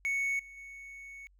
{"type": "tone with level steps", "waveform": "triangle", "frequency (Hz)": 2217, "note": "C#7", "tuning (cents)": 0, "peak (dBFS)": [-27, -46, -43], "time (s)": [0.05, 1.27], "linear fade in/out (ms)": 0, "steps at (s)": [0.39, 0.57], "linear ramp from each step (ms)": 5, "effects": ["added 47 Hz sine -61 dBFS peak until 1.39 s"]}